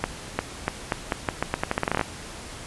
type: accelerating click train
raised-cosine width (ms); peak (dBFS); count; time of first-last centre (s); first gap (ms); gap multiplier
0.5; -7; 18; 0.04-2.012; 350; 0.83
effects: pink hiss -39 dBFS RMS until 2.66 s + resampled to 24000 Hz